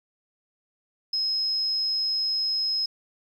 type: tone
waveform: sine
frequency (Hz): 5130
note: E8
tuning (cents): -48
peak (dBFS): -23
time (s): 1.13-2.86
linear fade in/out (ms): 5
effects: 9-bit